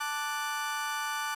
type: chord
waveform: 35% pulse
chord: D major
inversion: second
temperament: equal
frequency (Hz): 880 / 1174.7 / 1480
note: A5 / D6 / F#6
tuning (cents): 0 / 0 / 0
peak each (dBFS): -34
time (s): 0-1.35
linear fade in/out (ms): 10
effects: resampled to 32000 Hz + 9-bit